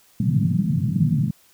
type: band-pass noise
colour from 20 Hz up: white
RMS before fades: -20 dBFS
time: 0.2-1.31 s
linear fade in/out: 5 ms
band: 110 to 210 Hz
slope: 48 dB/octave
effects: white hiss -56 dBFS RMS until 1.53 s